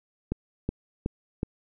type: click train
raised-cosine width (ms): 3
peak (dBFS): -14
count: 4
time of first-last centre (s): 0.32-1.431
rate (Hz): 2.7
effects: none